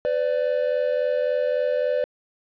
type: tone pair together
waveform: triangle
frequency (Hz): 503.7 / 587.3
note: B4 / D5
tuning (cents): +34 / 0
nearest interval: minor third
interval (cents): 266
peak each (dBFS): -21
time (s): 0.05-2.04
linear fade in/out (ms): 0
effects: resampled to 11025 Hz + 9-bit